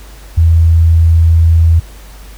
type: tone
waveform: sine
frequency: 82.41 Hz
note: E2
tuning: in tune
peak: -4 dBFS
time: 0.37-1.8 s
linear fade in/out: 10 ms
effects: added 50 Hz sine -31 dBFS peak until 2.37 s + pink hiss -39 dBFS RMS until 2.37 s